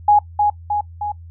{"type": "tone with echo", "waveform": "sine", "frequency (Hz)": 830.6, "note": "G#5", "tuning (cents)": 0, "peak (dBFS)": -8, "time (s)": [0.08, 0.19], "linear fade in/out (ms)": 5, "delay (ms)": 310, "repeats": 3, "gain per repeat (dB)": -4, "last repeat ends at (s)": 1.12, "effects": ["noise-tail reverb RT60 0.1 s tail -21 dB re dry", "added 84 Hz sine -35 dBFS peak until 1.3 s"]}